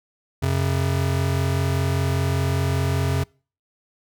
square tone pair together, 90.3 / 135.41 Hz, F#2 / C#3, -42 / -40 cents, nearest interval perfect fifth, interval 702 cents, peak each -23 dBFS, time 0.42-3.24 s, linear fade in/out 10 ms, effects noise-tail reverb RT60 0.4 s tail -26 dB re dry

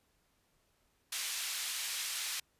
pink band-pass noise, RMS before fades -38 dBFS, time 1.12-2.4 s, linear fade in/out 5 ms, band 2500 to 13000 Hz, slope 12 dB/octave, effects pink hiss -74 dBFS RMS until 2.59 s + resampled to 32000 Hz

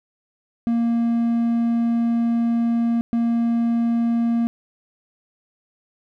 triangle tone bursts at uneven times, 233.1 Hz, A#3, in tune, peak -15 dBFS, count 2, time 0.67-3.01 / 3.13-4.47 s, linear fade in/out 0 ms, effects none

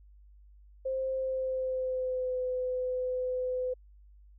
sine tone with pitch glide, 526 to 506.3 Hz, C5 to B4, +9 to +43 cents, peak -29 dBFS, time 0.85-3.74 s, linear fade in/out 10 ms, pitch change -66 cents, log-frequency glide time 1.13-2.39 s, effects added 50 Hz sine -53 dBFS peak until 4.38 s

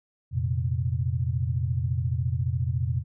sine chord, F suspended fourth, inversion none, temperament equal, 87.31 / 116.54 / 130.81 Hz, F2 / Bb2 / C3, 0 / 0 / 0 cents, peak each -28 dBFS, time 0.31-3.04 s, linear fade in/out 50 ms, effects none

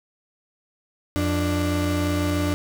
35% pulse tone pair together, 87.97 / 294.7 Hz, F2 / D4, +13 / +6 cents, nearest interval octave + major sixth, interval 2093 cents, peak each -22 dBFS, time 1.16-2.54 s, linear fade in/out 0 ms, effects none

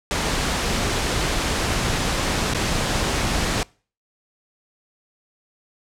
pink noise with dropouts, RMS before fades -22 dBFS, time 0.11-3.63 s, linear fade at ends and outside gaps 0 ms, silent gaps 2.536-2.547 s, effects noise-tail reverb RT60 0.4 s tail -25 dB re dry + low-pass 8000 Hz 12 dB/octave

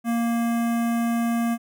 square tone with notch filter, 233.1 Hz, A#3, in tune, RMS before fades -23 dBFS, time 0.04-1.58 s, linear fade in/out 50 ms, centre 4300 Hz, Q 0.72, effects none

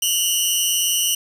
15% pulse tone pair together, 2842 / 3021 Hz, F7 / F#7, +30 / +35 cents, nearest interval minor second, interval 105 cents, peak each -13 dBFS, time 0.02-1.15 s, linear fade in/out 5 ms, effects 7-bit

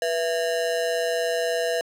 square ring-modulated tone, 577 Hz, D5, 31 cents flat, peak -20 dBFS, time 0.02-1.81 s, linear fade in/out 0 ms, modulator 88.3 Hz, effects low-pass 11000 Hz 12 dB/octave + 8-bit

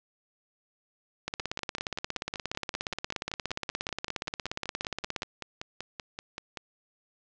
two click trains, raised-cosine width 0.2 ms, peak -14 / -19 dBFS, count 68 / 28, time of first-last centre 1.28-5.221 / 1.4-6.572 s, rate 17 / 5.22 Hz, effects low-pass 7000 Hz 12 dB/octave

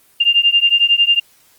sine beating tone pair, 2794 / 2805 Hz, F7 / F7, 0 / +7 cents, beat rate 11 Hz, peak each -13 dBFS, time 0.2-1.2 s, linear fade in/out 10 ms, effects white hiss -52 dBFS RMS until 1.58 s + Opus 24 kbps

